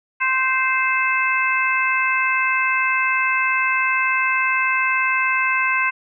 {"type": "harmonic tone with a mistuned harmonic", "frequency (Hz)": 523.3, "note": "C5", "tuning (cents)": 0, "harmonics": [2, 3, 4, 5], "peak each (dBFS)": [-22, -22, -22, -22], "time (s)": [0.2, 5.91], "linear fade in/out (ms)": 20, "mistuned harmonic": 3, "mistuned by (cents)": -16, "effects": []}